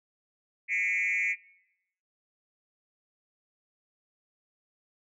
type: tone with frequency modulation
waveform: sine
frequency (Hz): 2206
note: C#7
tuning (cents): -9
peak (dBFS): -24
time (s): 0.68-1.36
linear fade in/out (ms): 50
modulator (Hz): 183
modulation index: 1.2
effects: noise-tail reverb RT60 0.8 s tail -21 dB re dry + tanh soft clip ceiling -22 dBFS